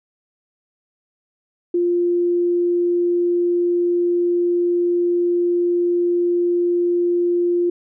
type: tone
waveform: sine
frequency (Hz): 349.5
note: F4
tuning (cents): +1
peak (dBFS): -15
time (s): 1.74-7.7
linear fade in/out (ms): 5
effects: none